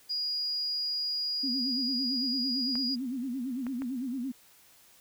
sine tone, 4877 Hz, D#8, 35 cents flat, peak -29 dBFS, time 0.09-2.96 s, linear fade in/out 20 ms
sine tone with vibrato, 254.4 Hz, C4, 48 cents flat, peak -31 dBFS, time 1.43-4.32 s, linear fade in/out 10 ms, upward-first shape sine, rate 8.9 Hz, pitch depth 140 cents each way
clicks, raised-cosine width 0.5 ms, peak -28 dBFS, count 3, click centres 2.755 / 3.667 / 3.82 s
effects white hiss -59 dBFS RMS until 5 s

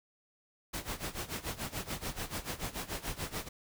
pink noise with tremolo, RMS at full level -36 dBFS, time 0.73-3.49 s, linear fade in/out 10 ms, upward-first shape sine, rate 6.9 Hz, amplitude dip 85%, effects none

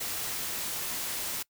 white noise, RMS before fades -34 dBFS, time 0-1.43 s, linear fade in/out 10 ms, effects noise-tail reverb RT60 0.1 s tail -23 dB re dry

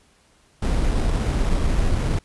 brown noise with sample-and-hold, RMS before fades -20 dBFS, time 0.62-2.19 s, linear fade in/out 5 ms, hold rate 4410 Hz, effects pink hiss -58 dBFS RMS until 2.24 s + resampled to 24000 Hz

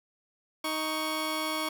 15% pulse tone pair together, 312.1 / 1112.2 Hz, D#4 / C#6, +5 / +5 cents, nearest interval octave + minor seventh, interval 2200 cents, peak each -26 dBFS, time 0.64-1.69 s, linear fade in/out 5 ms, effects none

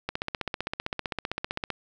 click train, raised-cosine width 0.3 ms, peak -13 dBFS, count 26, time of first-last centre 0.09-1.703 s, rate 15.5 Hz, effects none

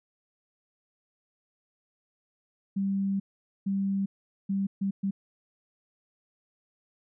sine tone bursts at uneven times, 196 Hz, G3, in tune, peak -25 dBFS, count 5, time 2.76-3.2 / 3.66-4.06 / 4.49-4.67 / 4.81-4.91 / 5.03-5.11 s, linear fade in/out 10 ms, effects none

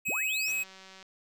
square tone, 2549 Hz, D#7, 41 cents sharp, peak -29 dBFS, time 0.05-0.64 s, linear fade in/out 20 ms
sine linear sweep, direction up, 82.3 to 6090 Hz, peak -36 dBFS, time 0.08-0.52 s, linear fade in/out 5 ms
click train, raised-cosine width 0.2 ms, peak -33 dBFS, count 105, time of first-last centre 0.48-1.027 s, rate 190 Hz
effects none

